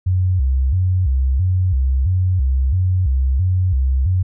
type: tone with vibrato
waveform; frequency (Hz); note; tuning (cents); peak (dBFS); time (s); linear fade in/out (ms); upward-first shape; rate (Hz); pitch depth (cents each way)
sine; 77.78; D#2; 0; -13; 0.06-4.23; 10; square; 1.5; 290
effects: none